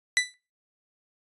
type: tone with exponential decay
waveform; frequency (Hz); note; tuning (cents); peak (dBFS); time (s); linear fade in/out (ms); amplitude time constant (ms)
sawtooth; 1985; B6; +8; -13; 0.17-0.34; 0; 36
effects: noise-tail reverb RT60 0.3 s tail -18 dB re dry + resampled to 24000 Hz